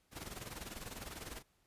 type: noise with tremolo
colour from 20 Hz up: pink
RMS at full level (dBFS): -44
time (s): 0.11-1.43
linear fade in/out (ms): 50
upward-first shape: sine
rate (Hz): 20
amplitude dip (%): 70
effects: pink hiss -75 dBFS RMS until 1.66 s + resampled to 32000 Hz